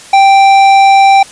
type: tone with tanh clipping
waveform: sine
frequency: 784 Hz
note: G5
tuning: in tune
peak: -4 dBFS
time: 0.13-1.23 s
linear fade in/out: 5 ms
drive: 13 dB
effects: white hiss -33 dBFS RMS until 1.31 s + resampled to 22050 Hz